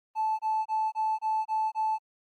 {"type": "tone bursts", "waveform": "triangle", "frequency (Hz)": 873, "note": "A5", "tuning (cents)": -14, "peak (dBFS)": -21, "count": 7, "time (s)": [0.15, 1.986], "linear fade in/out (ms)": 50, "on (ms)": 240, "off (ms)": 26, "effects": ["tanh soft clip ceiling -22 dBFS", "Opus 32 kbps"]}